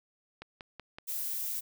click train, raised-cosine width 0.3 ms, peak -27 dBFS, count 4, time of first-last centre 0.42-0.985 s, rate 5.31 Hz
violet noise, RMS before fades -35 dBFS, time 1.07-1.61 s, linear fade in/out 20 ms
effects none

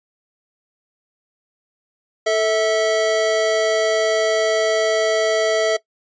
square tone pair together, 440 / 650.6 Hz, A4 / E5, 0 / -23 cents, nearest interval perfect fifth, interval 677 cents, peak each -20 / -18 dBFS, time 2.26-5.77 s, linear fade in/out 10 ms, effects noise-tail reverb RT60 0.1 s tail -19 dB re dry + resampled to 16000 Hz

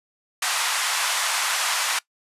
pink band-pass noise, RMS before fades -24 dBFS, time 0.42-1.99 s, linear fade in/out 5 ms, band 880 to 11000 Hz, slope 24 dB/octave, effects noise-tail reverb RT60 0.1 s tail -21 dB re dry + resampled to 32000 Hz

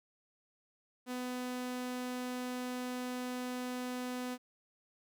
sawtooth tone, 250 Hz, B3, 21 cents sharp, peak -33 dBFS, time 1.06-4.38 s, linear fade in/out 50 ms, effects none

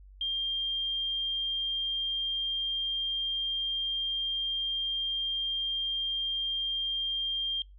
sine tone, 3196 Hz, G7, 33 cents sharp, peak -28 dBFS, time 0.21-7.62 s, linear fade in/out 2 ms, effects noise-tail reverb RT60 0.2 s tail -23 dB re dry + added 48 Hz sine -49 dBFS peak until 7.78 s

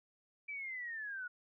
sine linear sweep, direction down, 2333 to 1438 Hz, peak -40 dBFS, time 0.48-1.28 s, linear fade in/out 10 ms, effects none

